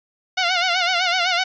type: tone with vibrato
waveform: 10% pulse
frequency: 719 Hz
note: F#5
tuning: 50 cents flat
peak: -9 dBFS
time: 0.37-1.44 s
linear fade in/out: 10 ms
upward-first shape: sine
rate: 7.9 Hz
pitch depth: 85 cents each way
effects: resampled to 16000 Hz